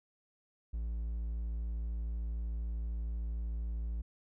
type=tone; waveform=triangle; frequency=56.5 Hz; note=A1; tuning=47 cents sharp; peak=-32 dBFS; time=0.73-4.02 s; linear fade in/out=10 ms; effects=none